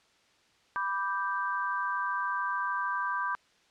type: chord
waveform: sine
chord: G major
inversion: first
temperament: equal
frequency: 987.8 / 1174.7 / 1568 Hz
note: B5 / D6 / G6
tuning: 0 / 0 / 0 cents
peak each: -33 dBFS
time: 0.76-3.35 s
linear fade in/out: 0 ms
effects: white hiss -65 dBFS RMS until 3.7 s + low-pass 5000 Hz 12 dB/octave